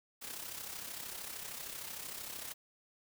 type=noise with amplitude modulation; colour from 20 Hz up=white; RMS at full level=-42 dBFS; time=0.21-2.54 s; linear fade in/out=20 ms; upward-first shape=sine; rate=33.1 Hz; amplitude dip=55%; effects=none